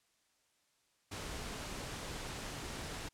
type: noise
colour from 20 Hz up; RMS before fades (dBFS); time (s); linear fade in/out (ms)
pink; -43; 1.11-3.09; 10
effects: white hiss -75 dBFS RMS until 3.13 s + low-pass 9000 Hz 12 dB/octave